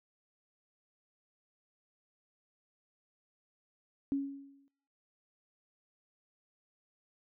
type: tone with exponential decay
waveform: sine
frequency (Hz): 277.2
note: C#4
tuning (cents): 0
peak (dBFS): -27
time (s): 4.12-4.68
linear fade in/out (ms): 0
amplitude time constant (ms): 120
effects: noise-tail reverb RT60 0.7 s tail -24 dB re dry

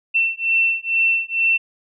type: beating tone pair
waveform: sine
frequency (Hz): 2691 / 2693.2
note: E7 / E7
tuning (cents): +35 / +36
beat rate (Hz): 2.2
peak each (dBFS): -19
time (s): 0.14-1.58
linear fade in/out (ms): 20
effects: none

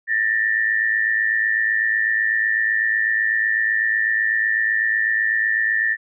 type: tone pair together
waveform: sine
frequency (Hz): 1777 / 1885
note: A6 / A#6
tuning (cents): +17 / +19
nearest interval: minor second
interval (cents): 102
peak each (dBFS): -18 / -22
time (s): 0.07-5.97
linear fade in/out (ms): 50
effects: none

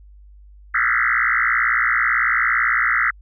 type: tone with frequency modulation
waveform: sine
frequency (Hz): 1661.2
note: G#6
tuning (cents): 0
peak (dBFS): -15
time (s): 0.74-3.11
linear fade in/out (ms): 10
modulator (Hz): 59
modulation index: 6.6
effects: added 50 Hz sine -42 dBFS peak until 3.21 s

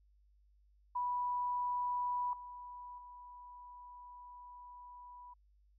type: tone with level steps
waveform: sine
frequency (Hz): 983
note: B5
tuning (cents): -8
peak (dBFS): -33 / -46 / -50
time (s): 0.95-5.34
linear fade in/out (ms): 10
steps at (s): 2.33 / 2.98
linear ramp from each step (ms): 2
effects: added 50 Hz sine -65 dBFS peak until 5.78 s

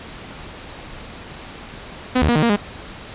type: tone with pitch steps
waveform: sawtooth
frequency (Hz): 253.4 / 76.5 / 238.8 / 154 / 234.3 / 205.2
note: B3 / D#2 / A#3 / D#3 / A#3 / G#3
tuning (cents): +45 / -29 / +42 / -17 / +9 / -21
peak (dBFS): -10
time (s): 2.15-2.564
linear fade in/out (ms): 10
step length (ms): 69
effects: pink hiss -36 dBFS RMS until 3.14 s + resampled to 8000 Hz

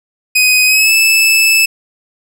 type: tone with pitch glide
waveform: sawtooth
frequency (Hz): 2505 to 2623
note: D#7 to E7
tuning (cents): +11 to -9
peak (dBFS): -4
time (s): 0.35-1.66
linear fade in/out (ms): 10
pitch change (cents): +80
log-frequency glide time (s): 0.66-0.92
effects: none

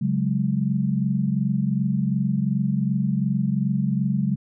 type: chord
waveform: sine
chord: C# suspended fourth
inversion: none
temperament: equal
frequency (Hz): 138.59 / 185 / 207.7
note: C#3 / F#3 / G#3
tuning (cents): 0 / 0 / 0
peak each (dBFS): -24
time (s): 0.01-4.36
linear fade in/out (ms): 10
effects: none

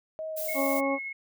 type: tone with vibrato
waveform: sine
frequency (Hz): 630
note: D#5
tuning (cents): +21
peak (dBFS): -32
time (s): 0.19-0.79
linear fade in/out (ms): 0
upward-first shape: sine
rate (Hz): 3.4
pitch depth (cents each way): 10
type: noise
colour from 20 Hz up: violet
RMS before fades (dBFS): -35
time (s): 0.36-0.81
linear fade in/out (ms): 20
type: tone with tremolo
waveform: sine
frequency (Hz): 2175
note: C#7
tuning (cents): -33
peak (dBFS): -32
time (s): 0.48-1.13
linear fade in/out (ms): 10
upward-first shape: sine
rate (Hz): 14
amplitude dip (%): 25
type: harmonic tone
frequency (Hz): 274.7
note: C#4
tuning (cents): -16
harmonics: 1 / 2 / 3 / 4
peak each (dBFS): -29 / -28 / -34 / -34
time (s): 0.54-0.99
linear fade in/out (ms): 50
effects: none

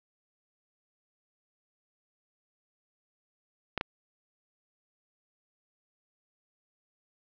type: clicks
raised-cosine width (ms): 0.3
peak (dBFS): -13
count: 2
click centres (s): 3.777 / 3.811
effects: low-pass 4000 Hz 12 dB/octave

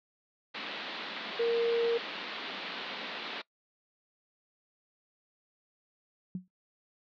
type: band-pass noise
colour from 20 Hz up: white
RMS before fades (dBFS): -40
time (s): 0.54-3.42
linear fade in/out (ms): 10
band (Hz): 180 to 4100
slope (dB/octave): 48
type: tone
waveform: sine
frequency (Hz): 466.2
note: A#4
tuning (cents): 0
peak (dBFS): -25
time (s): 1.39-1.98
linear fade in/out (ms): 10
type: tone with exponential decay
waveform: sine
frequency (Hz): 183.6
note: F#3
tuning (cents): -13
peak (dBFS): -30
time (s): 6.35-6.48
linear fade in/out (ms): 2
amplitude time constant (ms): 27
effects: noise-tail reverb RT60 0.1 s tail -22 dB re dry

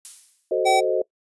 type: noise with exponential decay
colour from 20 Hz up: violet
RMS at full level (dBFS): -31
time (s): 0.05-0.56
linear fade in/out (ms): 0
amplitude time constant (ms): 110
type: chord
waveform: sine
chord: F# diminished seventh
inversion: none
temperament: equal with one note detuned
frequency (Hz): 372.1 / 440 / 523.3 / 622.3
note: F#4 / A4 / C5 / Eb5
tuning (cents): +10 / 0 / 0 / 0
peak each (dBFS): -24 / -25 / -24 / -25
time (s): 0.51-1.02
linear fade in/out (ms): 5
type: tone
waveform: square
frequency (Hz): 764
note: G5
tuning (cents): -45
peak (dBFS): -17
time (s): 0.65-0.81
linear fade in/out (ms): 20
effects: noise-tail reverb RT60 0.1 s tail -22 dB re dry + resampled to 24000 Hz

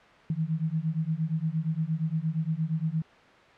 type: beating tone pair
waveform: sine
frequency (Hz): 155.56 / 164.16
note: D#3 / E3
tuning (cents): 0 / -7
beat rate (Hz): 8.6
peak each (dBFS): -29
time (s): 0.3-3.02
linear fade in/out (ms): 2
effects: white hiss -53 dBFS RMS until 3.57 s + low-pass 2000 Hz 12 dB/octave

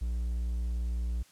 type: tone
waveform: triangle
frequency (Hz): 59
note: A#1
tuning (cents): +22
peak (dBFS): -27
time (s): 0.01-1.23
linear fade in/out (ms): 10
effects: white hiss -60 dBFS RMS until 1.31 s + low-pass 10000 Hz 12 dB/octave

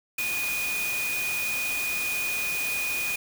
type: tone in noise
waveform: sine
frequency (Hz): 2468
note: D#7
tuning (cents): -15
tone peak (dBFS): -27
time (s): 0.18-3.16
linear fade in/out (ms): 5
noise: white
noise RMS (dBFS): -33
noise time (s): 0.18-3.16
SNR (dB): +3
effects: none

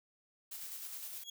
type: noise with tremolo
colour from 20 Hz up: blue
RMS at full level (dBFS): -44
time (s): 0.51-1.24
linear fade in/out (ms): 10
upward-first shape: square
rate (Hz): 9.7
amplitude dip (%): 30
type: tone with exponential growth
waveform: 30% pulse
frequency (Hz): 3322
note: G#7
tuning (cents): 0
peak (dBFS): -37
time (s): 1.18-1.3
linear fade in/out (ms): 5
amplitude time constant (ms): 25
effects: none

